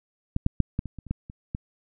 clicks, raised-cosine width 5 ms, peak -12 / -8 / -6 / -13 / -22 / -26 / -29 / -14 / -27 / -17 dBFS, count 10, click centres 0.364 / 0.464 / 0.603 / 0.791 / 0.857 / 0.987 / 1.067 / 1.11 / 1.299 / 1.549 s, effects none

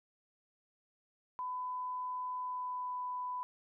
sine tone with pitch glide, 1003 to 996.6 Hz, B5 to B5, +26 to +15 cents, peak -36 dBFS, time 1.39-3.43 s, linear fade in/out 0 ms, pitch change -11 cents, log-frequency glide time 2.36-2.97 s, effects none

